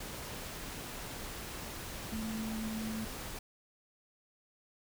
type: tone in noise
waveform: sine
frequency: 220 Hz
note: A3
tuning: in tune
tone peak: -36 dBFS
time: 2.12-3.05 s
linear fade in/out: 5 ms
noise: pink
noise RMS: -43 dBFS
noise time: 0-3.39 s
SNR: +4 dB
effects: none